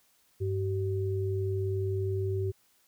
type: tone pair together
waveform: sine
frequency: 99 / 382.1 Hz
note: G2 / G4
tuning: +18 / -44 cents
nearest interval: octave + major seventh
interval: 2338 cents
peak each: -29 / -32 dBFS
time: 0.4-2.52 s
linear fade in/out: 20 ms
effects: white hiss -67 dBFS RMS until 2.87 s